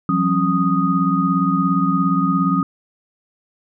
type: tone cluster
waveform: sine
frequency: 171.9 / 189.1 / 272.7 / 1243 Hz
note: F3 / F#3 / C#4 / D#6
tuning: -27 / +38 / -28 / -2 cents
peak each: -20 dBFS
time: 0.09-2.63 s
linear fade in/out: 2 ms
effects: none